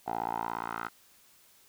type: tone with band-pass filter sweep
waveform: 10% pulse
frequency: 57.1 Hz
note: A#1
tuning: 35 cents flat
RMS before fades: -35 dBFS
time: 0.06-0.89 s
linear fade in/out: 20 ms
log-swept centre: 740 to 1300 Hz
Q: 4.5
effects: white hiss -61 dBFS RMS until 1.68 s